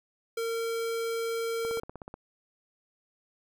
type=tone; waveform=square; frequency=458.1 Hz; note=A#4; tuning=30 cents flat; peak=-30 dBFS; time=0.37-1.8 s; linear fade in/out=5 ms
type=click train; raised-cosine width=1 ms; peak=-27 dBFS; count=9; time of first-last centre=1.65-2.141 s; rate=16.3 Hz
effects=none